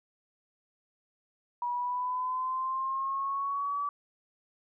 sine exponential sweep, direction up, 964 to 1152 Hz, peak -29 dBFS, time 1.62-3.89 s, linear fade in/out 2 ms, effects none

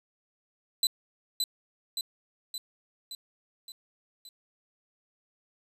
sawtooth tone with echo, 4014 Hz, B7, 27 cents sharp, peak -19 dBFS, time 0.83-0.87 s, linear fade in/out 2 ms, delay 570 ms, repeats 6, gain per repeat -4 dB, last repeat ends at 4.29 s, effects resampled to 32000 Hz + 10-bit

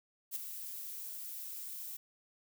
violet noise with ADSR envelope, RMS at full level -35 dBFS, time 0.31-1.97 s, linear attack 50 ms, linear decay 5 ms, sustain -9 dB, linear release 7 ms, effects none

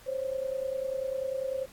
sine tone pair together, 523.3 / 553.4 Hz, C5 / C#5, 0 / -3 cents, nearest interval minor second, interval 97 cents, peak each -31 / -35 dBFS, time 0.06-1.66 s, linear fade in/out 20 ms, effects pink hiss -54 dBFS RMS until 1.72 s + AAC 64 kbps

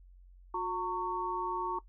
sine tone cluster, 360.4 / 911 / 1112 Hz, F#4 / A#5 / C#6, -45 / -40 / +5 cents, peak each -38 / -34 / -36 dBFS, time 0.54-1.79 s, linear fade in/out 5 ms, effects noise-tail reverb RT60 0.1 s tail -18 dB re dry + added 45 Hz sine -53 dBFS peak until 1.88 s

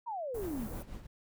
sine exponential sweep, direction down, 987.8 to 201 Hz, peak -35 dBFS, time 0.06-0.68 s, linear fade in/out 20 ms
pink band-stop noise, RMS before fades -44 dBFS, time 0.34-0.83 s, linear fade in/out 10 ms, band 840 to 13000 Hz, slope 12 dB/octave
brown noise with tremolo, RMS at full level -42 dBFS, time 0.41-1.07 s, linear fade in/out 10 ms, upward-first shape triangle, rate 6.1 Hz, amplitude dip 70%
effects none

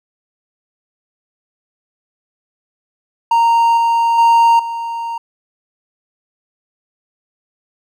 triangle tone with level steps, 927 Hz, A#5, 10 cents flat, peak -7 / -9 / -5 / -18 dBFS, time 3.31-5.18 s, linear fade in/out 5 ms, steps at 3.77 / 4.18 / 4.59 s, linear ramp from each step 5 ms, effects none

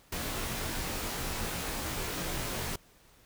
pink noise with comb filter, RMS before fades -35 dBFS, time 0.12-2.76 s, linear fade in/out 5 ms, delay 20 ms, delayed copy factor -1, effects pink hiss -61 dBFS RMS until 3.25 s

